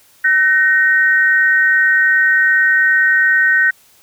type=tone pair together; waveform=sine; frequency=1522.1 / 1864.7 Hz; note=F#6 / A#6; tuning=+49 / 0 cents; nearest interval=major third; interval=351 cents; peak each=-12 dBFS; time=0.24-3.71 s; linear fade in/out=10 ms; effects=white hiss -50 dBFS RMS until 4.02 s